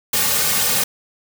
white noise with comb filter, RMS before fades -18 dBFS, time 0.13-0.84 s, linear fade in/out 5 ms, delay 3 ms, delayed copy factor -0.95, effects none

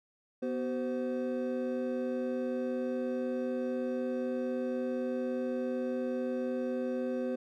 triangle tone cluster, 247.1 / 379.4 / 517 Hz, B3 / F#4 / C5, +1 / +43 / -21 cents, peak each -32 / -37 / -33 dBFS, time 0.42-7.36 s, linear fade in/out 10 ms, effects none

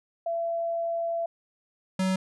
sine / square tone pair in turn, 673 / 188.15 Hz, E5 / F#3, +36 / +29 cents, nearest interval octave + minor seventh, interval 2207 cents, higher first, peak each -26 / -24 dBFS, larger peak second, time 0.26-1.26 / 1.99-2.16 s, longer first, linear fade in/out 5 ms, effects resampled to 24000 Hz

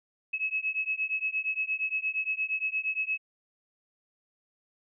sine beating tone pair, 2572 / 2580.6 Hz, E7 / E7, -43 / -37 cents, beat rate 8.6 Hz, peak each -31 dBFS, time 0.33-3.18 s, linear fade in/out 10 ms, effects none

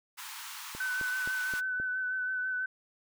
pink high-pass noise, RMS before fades -43 dBFS, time 0.17-1.61 s, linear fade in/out 20 ms, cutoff 860 Hz, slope 96 dB/octave
click train, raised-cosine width 2 ms, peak -30 dBFS, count 5, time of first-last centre 0.75-1.8 s, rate 3.81 Hz
sine tone with vibrato, 1510 Hz, F#6, 35 cents sharp, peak -30 dBFS, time 0.8-2.66 s, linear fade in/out 5 ms, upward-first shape sine, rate 6.1 Hz, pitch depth 23 cents each way
effects none

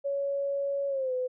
sine tone with pitch glide, 559 to 506.7 Hz, C#5 to B4, +14 to +44 cents, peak -27 dBFS, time 0.04-1.28 s, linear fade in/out 20 ms, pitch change -170 cents, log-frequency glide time 0.88-1.13 s, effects none

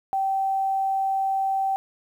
sine tone, 775 Hz, G5, 20 cents flat, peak -21 dBFS, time 0.13-1.76 s, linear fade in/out 0 ms, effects 9-bit

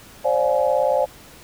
sine chord, D half-diminished seventh, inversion third, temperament just, 528.6 / 587.3 / 704.8 / 845.8 Hz, C5 / D5 / F5 / Ab5, +18 / 0 / +16 / +31 cents, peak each -20 / -20 / -25 / -24 dBFS, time 0.24-1.06 s, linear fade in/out 20 ms, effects pink hiss -45 dBFS RMS until 1.43 s

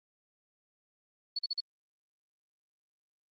sine tone bursts, 4423 Hz, C#8, 5 cents flat, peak -30 dBFS, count 4, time 1.36-1.605 s, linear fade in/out 5 ms, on 29 ms, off 43 ms, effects Opus 32 kbps

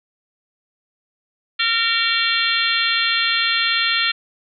harmonic tone with a mistuned harmonic, 459.4 Hz, A#4, 25 cents flat, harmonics 3 / 4 / 5 / 6 / 7 / 8 / 9, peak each -24 / -24 / -24 / -24 / -24 / -24 / -24 dBFS, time 1.59-4.12 s, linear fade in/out 10 ms, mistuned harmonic 8, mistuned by -74 cents, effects none

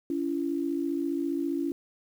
sine tone pair together, 282.6 / 337.5 Hz, C#4 / E4, +34 / +41 cents, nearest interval minor third, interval 307 cents, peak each -29 / -30 dBFS, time 0.1-1.72 s, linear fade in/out 2 ms, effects 9-bit

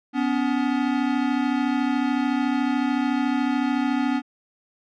square tone pair together, 249.4 / 283.2 Hz, B3 / C#4, +17 / +37 cents, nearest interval major second, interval 220 cents, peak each -24 dBFS, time 0.13-4.22 s, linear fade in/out 50 ms, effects low-pass 3000 Hz 12 dB/octave

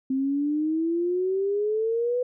sine exponential sweep, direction up, 261.6 to 501 Hz, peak -22 dBFS, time 0.1-2.23 s, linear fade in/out 5 ms, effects none

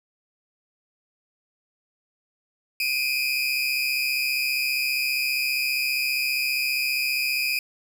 30% pulse tone pair together, 2400 / 2535 Hz, D7 / D#7, +37 / +32 cents, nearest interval minor second, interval 95 cents, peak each -23 dBFS, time 2.8-7.59 s, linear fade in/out 2 ms, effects none

